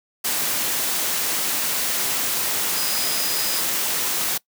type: tone in noise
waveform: sine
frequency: 4978 Hz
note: D#8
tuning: in tune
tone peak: -28 dBFS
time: 2.76-3.61 s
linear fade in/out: 10 ms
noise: white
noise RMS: -23 dBFS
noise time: 0.24-4.38 s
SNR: -8 dB
effects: noise-tail reverb RT60 0.1 s tail -22 dB re dry + high-pass 150 Hz 12 dB/octave